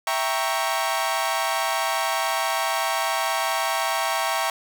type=chord; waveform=sawtooth; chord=E diminished seventh; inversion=none; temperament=equal; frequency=659.3 / 784 / 932.3 / 1108.7 Hz; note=E5 / G5 / Bb5 / Db6; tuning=0 / 0 / 0 / 0 cents; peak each=-24 dBFS; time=0.07-4.5 s; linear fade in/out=2 ms; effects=none